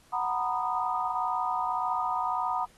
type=chord; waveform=sine; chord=B major seventh; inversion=second; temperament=just; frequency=740.8 / 926 / 987.8 / 1234.7 Hz; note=F#5 / A#5 / B5 / D#6; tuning=+2 / -12 / 0 / -14 cents; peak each=-32 dBFS; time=0.12-2.66 s; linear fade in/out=20 ms; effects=pink hiss -60 dBFS RMS until 2.77 s + AAC 32 kbps